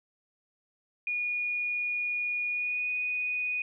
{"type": "tone with pitch glide", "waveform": "sine", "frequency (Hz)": [2446, 2479], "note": ["D#7", "D#7"], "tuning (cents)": [-30, -7], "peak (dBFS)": -28, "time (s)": [1.07, 3.62], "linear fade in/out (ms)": 2, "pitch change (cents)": 23, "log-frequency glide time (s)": [2.49, 2.89], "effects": []}